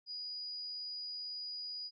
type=tone; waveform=sine; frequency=4909 Hz; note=D#8; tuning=24 cents flat; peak=-40 dBFS; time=0.06-1.91 s; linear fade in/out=50 ms; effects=none